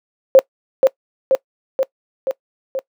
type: tone with echo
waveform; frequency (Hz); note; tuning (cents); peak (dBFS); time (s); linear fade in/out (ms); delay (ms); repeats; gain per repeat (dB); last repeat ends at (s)
sine; 532; C5; +29; -3; 0.35-0.39; 0; 480; 5; -3; 2.79
effects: noise-tail reverb RT60 0.1 s tail -22 dB re dry + high-pass 300 Hz 12 dB/octave